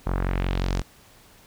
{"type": "tone with low-pass filter sweep", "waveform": "sawtooth", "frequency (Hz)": 45.6, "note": "F#1", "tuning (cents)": -24, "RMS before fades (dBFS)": -25, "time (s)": [0.06, 0.82], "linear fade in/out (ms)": 10, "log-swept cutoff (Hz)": [1100, 7100], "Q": 1.6, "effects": ["pink hiss -53 dBFS RMS until 1.46 s"]}